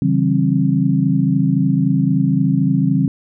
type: tone cluster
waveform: sine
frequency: 139.3 / 163.1 / 192.8 / 267.1 Hz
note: C#3 / E3 / G3 / C4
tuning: +9 / -18 / -28 / +36 cents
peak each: -18 dBFS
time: 0.02-3.08 s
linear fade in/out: 2 ms
effects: none